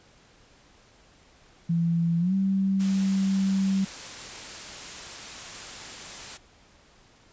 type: tone with pitch glide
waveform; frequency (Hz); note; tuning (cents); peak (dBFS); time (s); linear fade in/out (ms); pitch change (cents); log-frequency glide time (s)
sine; 168.2 to 193.21; E3 to G3; +35 to -25; -21; 1.69-3.85; 10; +240; 2.19-2.34
type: noise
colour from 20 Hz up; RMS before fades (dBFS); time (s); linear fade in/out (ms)
white; -39; 2.79-6.38; 20
effects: pink hiss -57 dBFS RMS until 7.32 s + resampled to 16000 Hz